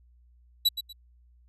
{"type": "tone with echo", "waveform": "45% pulse", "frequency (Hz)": 3933, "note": "B7", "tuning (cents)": -8, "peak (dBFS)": -19, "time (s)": [0.65, 0.69], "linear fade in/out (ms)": 10, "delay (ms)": 120, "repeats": 2, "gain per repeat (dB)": -11, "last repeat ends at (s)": 0.93, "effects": ["added 60 Hz sine -56 dBFS peak until 1.48 s", "resampled to 32000 Hz"]}